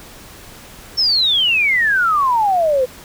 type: exponential sweep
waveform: sine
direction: down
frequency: 5480 to 493.7 Hz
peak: -12 dBFS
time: 0.97-2.86 s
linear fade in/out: 20 ms
effects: pink hiss -39 dBFS RMS until 3.04 s